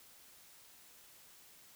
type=silence; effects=white hiss -60 dBFS RMS until 1.75 s